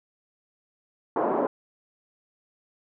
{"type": "band-pass noise", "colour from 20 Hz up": "pink", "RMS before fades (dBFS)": -25, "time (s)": [1.16, 1.47], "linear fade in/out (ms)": 2, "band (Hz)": [280, 1000], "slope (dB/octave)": 24, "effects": []}